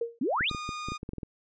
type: tone with exponential decay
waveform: sine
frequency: 466.2 Hz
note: A#4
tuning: in tune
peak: -24 dBFS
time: 0.01-0.19 s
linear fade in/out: 5 ms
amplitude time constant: 39 ms
type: exponential sweep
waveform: sine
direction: up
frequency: 220 to 4020 Hz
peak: -25 dBFS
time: 0.21-0.5 s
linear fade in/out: 5 ms
type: clicks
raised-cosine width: 3 ms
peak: -23 dBFS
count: 11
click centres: 0.409 / 0.513 / 0.548 / 0.691 / 0.886 / 0.92 / 1.031 / 1.091 / 1.134 / 1.183 / 1.232 s
type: tone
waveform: sawtooth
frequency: 1225 Hz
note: D#6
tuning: 27 cents flat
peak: -31 dBFS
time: 0.49-0.98 s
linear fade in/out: 20 ms
effects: resampled to 16000 Hz